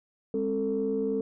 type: tone cluster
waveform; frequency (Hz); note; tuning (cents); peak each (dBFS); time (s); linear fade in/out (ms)
sine; 204.1 / 267 / 444.5; G#3 / C4 / A4; -30 / +35 / +18; -32 / -31 / -27; 0.34-1.21; 2
effects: tanh soft clip ceiling -18 dBFS